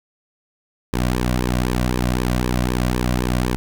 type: tone with flanger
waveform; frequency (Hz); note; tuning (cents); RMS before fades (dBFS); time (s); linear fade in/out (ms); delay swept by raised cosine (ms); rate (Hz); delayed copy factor
sawtooth; 61.74; B1; 0; -20; 0.93-3.56; 0; 1.4 to 2.37; 3.9; -0.8
effects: none